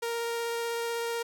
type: tone with vibrato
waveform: sawtooth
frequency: 466.2 Hz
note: A#4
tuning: in tune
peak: -26 dBFS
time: 0.02-1.23 s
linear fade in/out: 10 ms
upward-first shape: triangle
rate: 16 Hz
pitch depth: 9 cents each way
effects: none